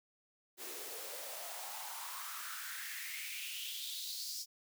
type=noise with high-pass filter sweep; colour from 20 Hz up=white; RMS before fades=-44 dBFS; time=0.57-4.46 s; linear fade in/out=50 ms; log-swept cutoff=350 to 5300 Hz; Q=4.7; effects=none